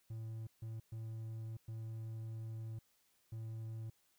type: tone bursts at uneven times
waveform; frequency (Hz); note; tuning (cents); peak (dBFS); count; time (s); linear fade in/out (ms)
triangle; 111.8; A2; +28; -40; 5; 0.1-0.47 / 0.62-0.8 / 0.92-1.57 / 1.68-2.79 / 3.32-3.9; 5
effects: white hiss -75 dBFS RMS until 4.18 s